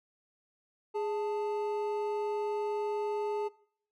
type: tone pair together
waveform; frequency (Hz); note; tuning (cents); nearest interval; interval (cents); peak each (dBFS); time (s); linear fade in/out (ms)
triangle; 415.7 / 880; G#4 / A5; +2 / 0; octave + minor second; 1298; -29 / -35; 0.94-3.49; 20
effects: noise-tail reverb RT60 0.6 s tail -22 dB re dry